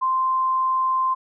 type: tone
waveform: sine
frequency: 1043 Hz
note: C6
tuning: 6 cents flat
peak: -18 dBFS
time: 0.01-1.15 s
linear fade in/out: 20 ms
effects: none